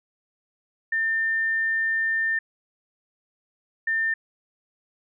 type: tone pair in turn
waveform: sine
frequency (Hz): 1800 / 1800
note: A6 / A6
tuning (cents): +39 / +39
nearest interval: unison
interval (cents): 0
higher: neither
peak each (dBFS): -21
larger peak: neither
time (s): 0.92-2.39 / 3.87-4.14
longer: first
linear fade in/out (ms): 5
effects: none